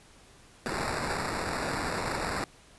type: noise with sample-and-hold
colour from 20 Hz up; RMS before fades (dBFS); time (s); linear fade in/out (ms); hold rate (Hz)
violet; -32; 0.66-2.44; 0; 3150
effects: pink hiss -56 dBFS RMS until 2.78 s + resampled to 24000 Hz